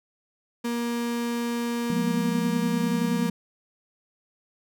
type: tone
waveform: 35% pulse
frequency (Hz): 236.4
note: A#3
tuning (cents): +24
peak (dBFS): -24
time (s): 0.64-3.3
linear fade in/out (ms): 10
type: chord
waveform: sine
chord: F diminished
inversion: none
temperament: equal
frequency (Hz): 174.61 / 207.7 / 246.9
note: F3 / Ab3 / Cb4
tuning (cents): 0 / 0 / 0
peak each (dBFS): -27 / -29 / -32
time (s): 1.9-3.3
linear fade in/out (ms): 2
effects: none